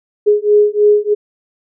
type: beating tone pair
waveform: sine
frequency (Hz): 415.3 / 418.5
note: G#4 / G#4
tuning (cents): 0 / +13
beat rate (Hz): 3.2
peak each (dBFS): -11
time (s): 0.26-1.15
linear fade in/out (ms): 20
effects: none